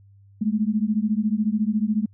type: beating tone pair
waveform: sine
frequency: 207.7 / 221.7 Hz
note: G#3 / A3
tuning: 0 / +13 cents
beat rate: 14 Hz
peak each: -22 / -23 dBFS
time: 0.41-2.06 s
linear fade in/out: 10 ms
effects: added 99 Hz sine -49 dBFS peak until 2.13 s